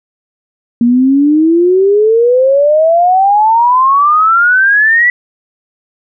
sine exponential sweep, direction up, 233.1 to 1975.5 Hz, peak -5 dBFS, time 0.81-5.1 s, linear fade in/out 2 ms, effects none

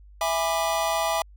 square chord, E dominant seventh, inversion none, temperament just, 659.3 / 824.1 / 988.9 / 1186.7 Hz, E5 / G#5 / B5 / D6, 0 / -14 / +2 / +18 cents, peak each -27 / -29 / -31 / -31 dBFS, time 0.21-1.22 s, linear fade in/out 2 ms, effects added 50 Hz sine -46 dBFS peak until 1.36 s

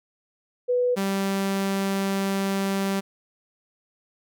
sine / sawtooth tone pair in turn, 493.6 / 195.41 Hz, B4 / G3, -1 / -5 cents, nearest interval octave + major third, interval 1604 cents, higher first, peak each -19 dBFS, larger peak neither, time 0.68-0.96 / 0.96-3.01 s, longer second, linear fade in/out 20 ms, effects none

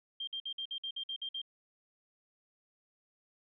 sine tone bursts, 3181 Hz, G7, 25 cents sharp, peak -36 dBFS, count 10, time 0.2-1.417 s, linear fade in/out 5 ms, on 74 ms, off 53 ms, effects none

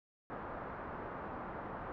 white low-pass noise, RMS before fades -44 dBFS, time 0.3-1.92 s, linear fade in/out 0 ms, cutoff 1300 Hz, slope 24 dB/octave, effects none

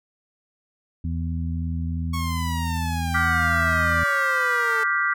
harmonic tone, 82.9 Hz, E2, 10 cents sharp, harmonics 1 / 2 / 3, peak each -25 / -30 / -33 dBFS, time 1.04-4.04 s, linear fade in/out 5 ms
sawtooth exponential sweep, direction down, 1108.7 to 440 Hz, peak -25 dBFS, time 2.13-4.84 s, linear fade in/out 10 ms
sine chord, G dominant seventh, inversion second, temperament just, 1176 / 1411.2 / 1568 / 1960 Hz, D6 / F6 / G6 / B6, +2 / +18 / 0 / -14 cents, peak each -25 dBFS, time 3.14-5.14 s, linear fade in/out 10 ms
effects none

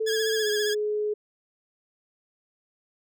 sine tone with pitch glide, 440 to 421.3 Hz, A4 to G#4, 0 to +25 cents, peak -24 dBFS, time 0-1.14 s, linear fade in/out 10 ms, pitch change -75 cents, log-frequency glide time 0.38-0.47 s
15% pulse tone with vibrato, 1661.2 Hz, G#6, in tune, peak -21 dBFS, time 0.06-0.75 s, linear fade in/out 20 ms, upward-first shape triangle, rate 15 Hz, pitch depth 65 cents each way
effects none

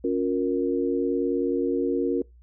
sine chord, Bb minor, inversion first, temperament equal with one note detuned, 277.2 / 356.2 / 466.2 Hz, Db4 / F4 / Bb4, 0 / +34 / 0 cents, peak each -26 dBFS, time 0.04-2.22 s, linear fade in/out 5 ms, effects noise-tail reverb RT60 0.2 s tail -23 dB re dry + added 60 Hz sine -49 dBFS peak until 2.42 s

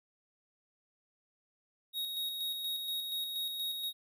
square tone with tremolo, 3764 Hz, A#7, 16 cents sharp, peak -34 dBFS, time 1.93-3.93 s, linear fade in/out 50 ms, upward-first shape square, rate 4.2 Hz, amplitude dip 35%, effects none

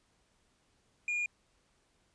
triangle tone, 2427 Hz, D#7, 44 cents flat, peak -29 dBFS, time 1.08-1.26 s, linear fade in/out 2 ms, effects pink hiss -72 dBFS RMS until 2.14 s + resampled to 22050 Hz

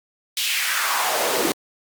pink noise with high-pass filter sweep, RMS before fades -22 dBFS, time 0.37-1.52 s, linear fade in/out 2 ms, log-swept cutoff 3400 to 300 Hz, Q 2.3, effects Opus 48 kbps

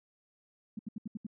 sine tone bursts, 213.9 Hz, A3, 49 cents flat, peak -35 dBFS, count 6, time 0.77-1.267 s, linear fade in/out 5 ms, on 22 ms, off 73 ms, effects none

